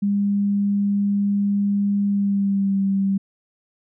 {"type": "tone with pitch glide", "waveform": "sine", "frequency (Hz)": [201.7, 195.39], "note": ["G3", "G3"], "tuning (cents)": [50, -5], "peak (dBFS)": -17, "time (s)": [0.02, 3.18], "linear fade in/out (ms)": 10, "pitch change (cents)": -55, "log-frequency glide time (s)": [2.07, 2.79], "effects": []}